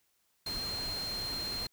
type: tone in noise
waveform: sine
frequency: 4186 Hz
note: C8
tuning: in tune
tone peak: -35 dBFS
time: 0.46-1.67 s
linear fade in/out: 5 ms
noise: pink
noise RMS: -42 dBFS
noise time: 0.46-1.67 s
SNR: +4 dB
effects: white hiss -74 dBFS RMS until 1.72 s